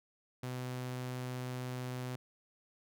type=tone; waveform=sawtooth; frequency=126.3 Hz; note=B2; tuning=39 cents sharp; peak=-34 dBFS; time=0.43-2.16 s; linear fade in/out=5 ms; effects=none